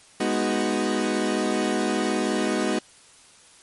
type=chord; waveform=30% pulse; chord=G# minor seventh; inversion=none; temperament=equal; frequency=207.7 / 246.9 / 311.1 / 370 Hz; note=G#3 / B3 / D#4 / F#4; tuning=0 / 0 / 0 / 0 cents; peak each=-25 dBFS; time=0.2-2.79 s; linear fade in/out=5 ms; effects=white hiss -52 dBFS RMS until 3.62 s + MP3 48 kbps